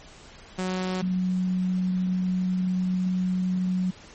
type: tone pair in turn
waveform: sawtooth / sine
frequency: 185 / 183.72 Hz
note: F#3 / F#3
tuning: 0 / -12 cents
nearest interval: unison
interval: 12 cents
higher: first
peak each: -22 / -22 dBFS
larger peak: neither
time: 0.58-1.02 / 1.02-3.91 s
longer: second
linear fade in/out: 10 ms
effects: pink hiss -48 dBFS RMS until 4.14 s + MP3 32 kbps